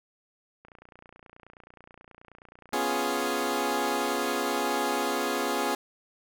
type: click train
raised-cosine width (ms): 0.5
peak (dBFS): -34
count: 110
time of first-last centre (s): 0.65-4.357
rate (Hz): 29.4
type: chord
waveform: 15% pulse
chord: C# dominant seventh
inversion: third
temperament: equal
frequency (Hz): 246.9 / 277.2 / 349.2 / 415.3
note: B3 / C#4 / E#4 / G#4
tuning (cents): 0 / 0 / 0 / 0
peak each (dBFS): -27 / -26 / -26 / -24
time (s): 2.73-5.75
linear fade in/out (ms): 2
effects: none